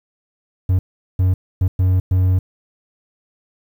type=tone bursts at uneven times; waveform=triangle; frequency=92.5 Hz; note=F#2; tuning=in tune; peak=-10 dBFS; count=5; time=0.69-0.79 / 1.19-1.34 / 1.61-1.68 / 1.79-2 / 2.11-2.39 s; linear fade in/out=5 ms; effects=8-bit

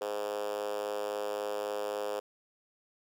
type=tone with high-pass filter; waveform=5% pulse; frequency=103.7 Hz; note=G#2; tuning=2 cents flat; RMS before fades=-35 dBFS; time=0.01-2.2 s; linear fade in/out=5 ms; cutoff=470 Hz; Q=6; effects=none

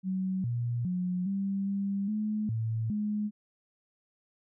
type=tone with pitch steps; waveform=sine; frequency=188 / 119.5 / 180.9 / 196.2 / 198.2 / 213.1 / 112.2 / 209.8 Hz; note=F#3 / A#2 / F#3 / G3 / G3 / G#3 / A2 / G#3; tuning=+28 / +43 / -39 / +2 / +19 / +45 / +34 / +18 cents; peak=-28 dBFS; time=0.03-3.31 s; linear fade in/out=50 ms; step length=410 ms; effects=none

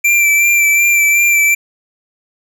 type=tone with vibrato; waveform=square; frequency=2349 Hz; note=D7; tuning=in tune; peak=-9 dBFS; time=0.04-1.55 s; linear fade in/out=10 ms; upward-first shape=sine; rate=2.7 Hz; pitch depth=24 cents each way; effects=none

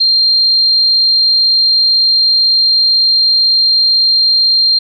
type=tone; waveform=sine; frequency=4186 Hz; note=C8; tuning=in tune; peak=-7 dBFS; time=0-4.79 s; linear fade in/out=10 ms; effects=none

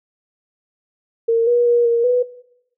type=tone with pitch steps; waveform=sine; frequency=458.9 / 481 / 476.7 / 468 / 494.2 Hz; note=A#4 / B4 / A#4 / A#4 / B4; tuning=-27 / -46 / +39 / +7 / +1 cents; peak=-12 dBFS; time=1.28-2.23 s; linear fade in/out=10 ms; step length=190 ms; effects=noise-tail reverb RT60 0.8 s tail -18 dB re dry

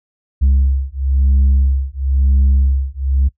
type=beating tone pair; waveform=sine; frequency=67 / 67.99 Hz; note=C2 / C#2; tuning=+42 / -33 cents; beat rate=0.99 Hz; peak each=-12 dBFS; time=0.41-3.29 s; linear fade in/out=20 ms; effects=noise-tail reverb RT60 0.1 s tail -21 dB re dry + tanh soft clip ceiling -7 dBFS

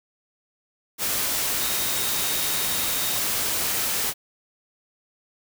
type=tone in noise; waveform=sine; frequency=3735 Hz; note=A#7; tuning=3 cents sharp; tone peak=-34 dBFS; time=1.58-3.21 s; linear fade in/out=50 ms; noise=white; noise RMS=-25 dBFS; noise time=0.98-4.14 s; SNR=-12 dB; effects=none

